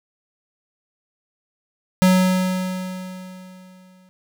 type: tone with exponential decay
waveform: square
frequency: 185 Hz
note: F#3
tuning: in tune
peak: -11 dBFS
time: 2.02-4.09 s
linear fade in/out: 0 ms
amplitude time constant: 450 ms
effects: none